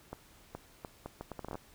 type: accelerating click train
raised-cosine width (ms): 1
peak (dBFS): -26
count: 13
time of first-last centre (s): 0.13-1.555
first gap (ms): 420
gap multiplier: 0.71
effects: pink hiss -60 dBFS RMS until 1.74 s